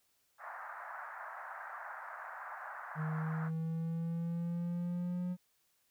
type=band-pass noise; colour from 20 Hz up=white; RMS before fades=-46 dBFS; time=0.38-3.51 s; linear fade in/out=50 ms; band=660 to 1700 Hz; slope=48 dB/octave
type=exponential sweep; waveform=triangle; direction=up; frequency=155.56 to 180.3 Hz; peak=-32 dBFS; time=2.95-5.37 s; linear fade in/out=50 ms
effects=white hiss -75 dBFS RMS until 5.9 s